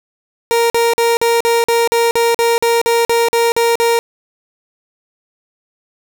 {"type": "tone bursts", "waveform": "30% pulse", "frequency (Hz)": 466.2, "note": "A#4", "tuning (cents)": 0, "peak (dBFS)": -8, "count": 15, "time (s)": [0.51, 3.99], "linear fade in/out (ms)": 0, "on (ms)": 190, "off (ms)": 45, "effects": []}